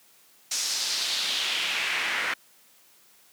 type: noise with band-pass filter sweep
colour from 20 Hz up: pink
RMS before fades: -28 dBFS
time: 0.51-2.34 s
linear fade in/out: 5 ms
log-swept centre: 6100 to 1800 Hz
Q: 2.2
effects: white hiss -58 dBFS RMS until 3.32 s + high-pass 150 Hz 12 dB/octave